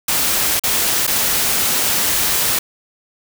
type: noise with dropouts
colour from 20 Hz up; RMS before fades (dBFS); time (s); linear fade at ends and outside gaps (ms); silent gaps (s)
white; -17; 0.08-2.59; 5; 0.596-0.636 / 1.068-1.075
effects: none